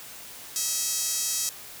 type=tone with high-pass filter; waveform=sawtooth; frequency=645 Hz; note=E5; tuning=38 cents flat; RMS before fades=-28 dBFS; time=0.56-1.49 s; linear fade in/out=0 ms; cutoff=6300 Hz; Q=1.9; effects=white hiss -43 dBFS RMS until 1.8 s